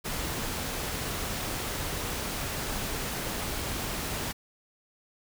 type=noise; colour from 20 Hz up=pink; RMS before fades=-33 dBFS; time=0.04-4.33 s; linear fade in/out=20 ms; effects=none